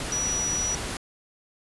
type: tone in noise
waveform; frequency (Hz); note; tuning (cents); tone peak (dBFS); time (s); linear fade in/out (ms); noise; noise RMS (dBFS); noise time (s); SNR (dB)
sine; 5850; F#8; -21; -25; 0.12-0.75; 2; pink; -32; 0-0.97; +4
effects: resampled to 24000 Hz